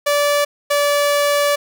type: tone pair in turn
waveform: sawtooth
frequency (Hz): 580 / 577.9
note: D5 / D5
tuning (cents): -22 / -28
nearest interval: unison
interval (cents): 6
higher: first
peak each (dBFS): -10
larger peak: neither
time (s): 0.06-0.45 / 0.7-1.56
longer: second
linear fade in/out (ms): 10
effects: none